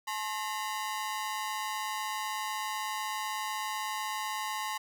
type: ring-modulated tone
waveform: sawtooth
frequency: 966 Hz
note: B5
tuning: 39 cents flat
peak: -26 dBFS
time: 0.07-4.78 s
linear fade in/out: 10 ms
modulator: 104 Hz
effects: none